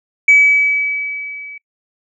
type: tone with level ramp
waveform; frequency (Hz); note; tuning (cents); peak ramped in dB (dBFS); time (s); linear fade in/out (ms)
sine; 2286; D7; -47; -3 to -30; 0.28-1.58; 5
effects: noise-tail reverb RT60 0.1 s tail -24 dB re dry + tanh soft clip ceiling -1 dBFS